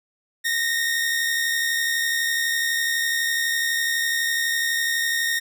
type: tone pair together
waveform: sawtooth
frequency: 1844 / 1916 Hz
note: A#6 / A#6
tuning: -19 / +47 cents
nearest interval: minor second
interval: 66 cents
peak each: -18 / -26 dBFS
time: 0.44-5.4 s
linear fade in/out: 20 ms
effects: none